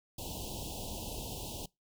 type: band-stop noise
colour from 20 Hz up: pink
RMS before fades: -41 dBFS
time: 0.18-1.66 s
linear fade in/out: 5 ms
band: 960 to 2700 Hz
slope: 96 dB/octave
effects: noise-tail reverb RT60 0.2 s tail -23 dB re dry